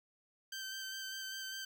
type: tone with vibrato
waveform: 15% pulse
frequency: 1554 Hz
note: G6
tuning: 16 cents flat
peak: -35 dBFS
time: 0.52-1.65 s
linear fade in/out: 5 ms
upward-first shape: square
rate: 5 Hz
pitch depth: 12 cents each way
effects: none